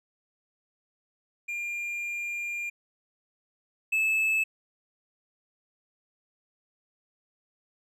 triangle tone pair in turn, 2400 / 2610 Hz, D7 / E7, +37 / -18 cents, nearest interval minor second, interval 145 cents, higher second, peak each -29 / -21 dBFS, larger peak second, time 1.48-2.7 / 3.92-4.44 s, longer first, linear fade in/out 10 ms, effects none

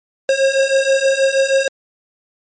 square beating tone pair, 536 / 542.3 Hz, C5 / C#5, +42 / -38 cents, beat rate 6.3 Hz, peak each -17 / -15 dBFS, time 0.29-1.68 s, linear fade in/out 2 ms, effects MP3 32 kbps

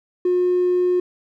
triangle tone, 359.7 Hz, F#4, 49 cents flat, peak -12 dBFS, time 0.25-1 s, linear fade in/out 5 ms, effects tanh soft clip ceiling -12 dBFS

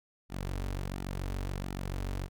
sawtooth tone with flanger, 46.97 Hz, F#1, 27 cents sharp, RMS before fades -36 dBFS, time 0.29-2.29 s, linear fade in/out 50 ms, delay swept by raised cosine 1.8 to 6 ms, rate 1.4 Hz, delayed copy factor -0.55, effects none

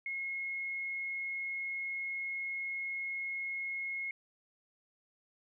sine tone, 2164 Hz, C#7, 42 cents flat, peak -35 dBFS, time 0.06-4.11 s, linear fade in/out 2 ms, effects none

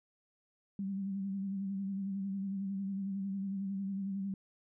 sine tone with vibrato, 195.4 Hz, G3, 5 cents flat, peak -34 dBFS, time 0.79-4.34 s, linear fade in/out 2 ms, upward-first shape sine, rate 11 Hz, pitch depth 40 cents each way, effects none

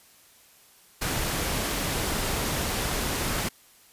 pink noise, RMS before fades -28 dBFS, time 1.01-3.49 s, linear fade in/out 10 ms, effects white hiss -56 dBFS RMS until 3.92 s + resampled to 32000 Hz

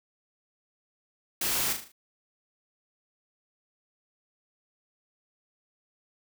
white noise with echo, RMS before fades -29 dBFS, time 1.41-1.73 s, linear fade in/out 5 ms, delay 38 ms, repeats 5, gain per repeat -6 dB, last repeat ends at 1.92 s, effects none

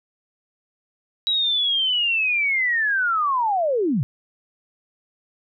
sine linear sweep, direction down, 3883 to 112.2 Hz, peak -18 dBFS, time 1.27-4.03 s, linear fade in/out 0 ms, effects none

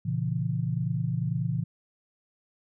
sine chord, A# diminished, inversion none, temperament equal with one note detuned, 116.54 / 138.59 / 167.69 Hz, A#2 / C#3 / E3, 0 / 0 / +30 cents, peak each -30 dBFS, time 0.05-1.64 s, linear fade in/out 10 ms, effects none

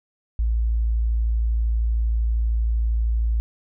sine tone, 56.4 Hz, A1, 44 cents sharp, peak -18 dBFS, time 0.39-3.4 s, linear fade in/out 0 ms, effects none

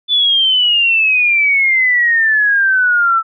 sine exponential sweep, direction down, 3503 to 1318.5 Hz, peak -9 dBFS, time 0.08-3.23 s, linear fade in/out 50 ms, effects none

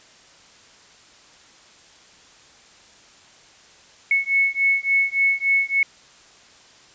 sine beating tone pair, 2200 / 2203.5 Hz, C#7 / C#7, -14 / -11 cents, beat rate 3.5 Hz, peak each -20 dBFS, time 4.11-5.83 s, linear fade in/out 2 ms, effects white hiss -50 dBFS RMS until 6.94 s + resampled to 16000 Hz

